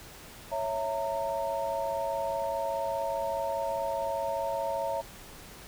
sine chord, A# diminished, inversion first, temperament equal with one note detuned, 554.4 / 659.3 / 917.9 Hz, C#5 / E5 / A#5, 0 / 0 / -27 cents, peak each -33 dBFS, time 0.51-5.02 s, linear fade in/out 20 ms, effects pink hiss -48 dBFS RMS until 5.67 s

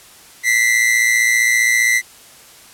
45% pulse tone pair together, 1958.8 / 2074 Hz, B6 / C7, -15 / -16 cents, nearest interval minor second, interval 99 cents, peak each -15 dBFS, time 0.43-2.02 s, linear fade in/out 50 ms, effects white hiss -43 dBFS RMS until 2.73 s + low-pass 12000 Hz 12 dB/octave

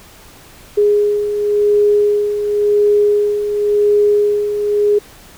sine beating tone pair, 413.2 / 414.13 Hz, G#4 / G#4, -9 / -5 cents, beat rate 0.93 Hz, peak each -19 / -11 dBFS, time 0.77-4.99 s, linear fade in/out 10 ms, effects pink hiss -41 dBFS RMS until 5.37 s

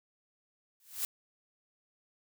blue noise with exponential growth, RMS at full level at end -30 dBFS, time 0.8-1.05 s, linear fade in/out 1 ms, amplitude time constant 53 ms, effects none

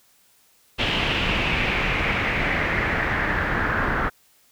pink noise with low-pass filter sweep, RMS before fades -23 dBFS, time 0.78-4.1 s, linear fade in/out 20 ms, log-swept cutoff 3000 to 1500 Hz, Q 3.7, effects white hiss -59 dBFS RMS until 4.51 s

